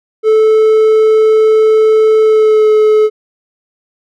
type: tone with pitch glide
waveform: triangle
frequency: 436.6 to 429.6 Hz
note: A4 to A4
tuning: -13 to -41 cents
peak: -3 dBFS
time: 0.23-3.1 s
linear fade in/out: 50 ms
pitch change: -28 cents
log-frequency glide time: 2.21-2.7 s
effects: none